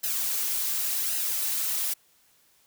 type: noise with flanger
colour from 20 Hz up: blue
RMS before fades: -28 dBFS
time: 0.03-1.94 s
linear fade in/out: 10 ms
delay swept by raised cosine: 0.87 to 4.37 ms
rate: 0.89 Hz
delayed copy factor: -0.55
effects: white hiss -63 dBFS RMS until 2.66 s